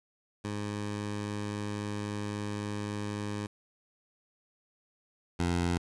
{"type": "tone pair in turn", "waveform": "15% pulse", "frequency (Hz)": [103.7, 87.2], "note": ["G#2", "F2"], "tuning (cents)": [-2, -2], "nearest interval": "minor third", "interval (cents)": 300, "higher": "first", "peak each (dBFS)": [-27, -21], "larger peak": "second", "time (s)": [[0.44, 3.47], [5.39, 5.78]], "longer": "first", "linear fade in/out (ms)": 10, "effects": ["resampled to 22050 Hz", "9-bit"]}